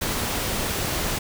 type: noise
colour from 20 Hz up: pink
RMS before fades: -26 dBFS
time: 0.01-1.19 s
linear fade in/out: 10 ms
effects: none